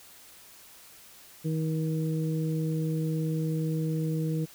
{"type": "harmonic tone", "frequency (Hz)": 158.6, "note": "D#3", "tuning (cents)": 33, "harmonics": [1, 2, 3], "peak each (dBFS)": [-27, -34, -37], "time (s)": [1.44, 4.46], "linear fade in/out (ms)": 20, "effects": ["white hiss -52 dBFS RMS until 4.54 s"]}